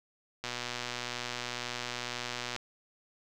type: click train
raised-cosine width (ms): 0.2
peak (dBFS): -18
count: 260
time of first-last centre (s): 0.44-2.563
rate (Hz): 122
effects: none